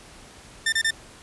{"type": "tone bursts", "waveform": "sawtooth", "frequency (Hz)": 1796, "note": "A6", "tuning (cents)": 35, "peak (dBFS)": -16, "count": 3, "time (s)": [0.66, 0.908], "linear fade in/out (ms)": 5, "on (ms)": 64, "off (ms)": 28, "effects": ["pink hiss -47 dBFS RMS until 1.22 s", "resampled to 24000 Hz"]}